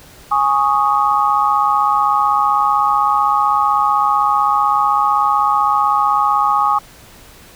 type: chord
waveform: sine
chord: Ab suspended fourth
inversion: none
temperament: equal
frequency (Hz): 830.6 / 1108.7 / 1244.5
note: Ab5 / Db6 / Eb6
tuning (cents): 0 / 0 / 0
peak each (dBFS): -16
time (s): 0.31-6.79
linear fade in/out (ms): 10
effects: pink hiss -42 dBFS RMS until 7.55 s